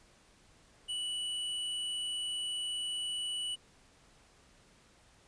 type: tone with hard clipping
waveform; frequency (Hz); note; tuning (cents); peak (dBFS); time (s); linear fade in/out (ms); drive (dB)
sine; 2955; F#7; -3; -35; 0.88-3.56; 20; 18
effects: pink hiss -63 dBFS RMS until 5.27 s + resampled to 22050 Hz